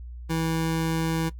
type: tone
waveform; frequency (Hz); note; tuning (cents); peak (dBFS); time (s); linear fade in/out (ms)
25% pulse; 162.6; E3; -23; -20; 0.29-1.3; 20
effects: noise-tail reverb RT60 0.1 s tail -17 dB re dry + added 60 Hz sine -36 dBFS peak until 1.39 s